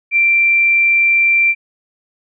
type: tone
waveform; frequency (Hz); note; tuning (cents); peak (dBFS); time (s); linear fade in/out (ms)
sine; 2356; D7; +5; -9; 0.11-1.55; 50
effects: none